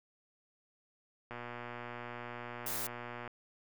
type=click train; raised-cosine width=0.5 ms; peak=-28 dBFS; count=237; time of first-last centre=1.31-3.277 s; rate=120 Hz
type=noise; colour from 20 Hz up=blue; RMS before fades=-38 dBFS; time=2.66-2.87 s; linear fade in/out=5 ms
effects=none